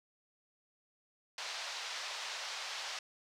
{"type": "band-pass noise", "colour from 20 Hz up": "white", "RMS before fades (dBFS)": -42, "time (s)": [1.38, 2.99], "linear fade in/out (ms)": 2, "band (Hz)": [600, 5500], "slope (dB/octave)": 24, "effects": []}